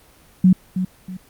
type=tone with echo; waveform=sine; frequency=184.8 Hz; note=F#3; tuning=2 cents flat; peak=-8 dBFS; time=0.44-0.53 s; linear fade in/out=5 ms; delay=320 ms; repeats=2; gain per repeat=-10 dB; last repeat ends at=1.17 s; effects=pink hiss -51 dBFS RMS until 1.29 s + Opus 24 kbps